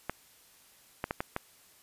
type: clicks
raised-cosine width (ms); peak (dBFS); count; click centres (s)
0.5; -16; 5; 0.096 / 1.041 / 1.109 / 1.205 / 1.364
effects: white hiss -60 dBFS RMS until 1.82 s + resampled to 32000 Hz